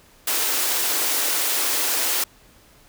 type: high-pass noise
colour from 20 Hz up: white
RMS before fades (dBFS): -22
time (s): 0.27-2.24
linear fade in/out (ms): 5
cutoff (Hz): 270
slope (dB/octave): 48
effects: pink hiss -53 dBFS RMS until 2.88 s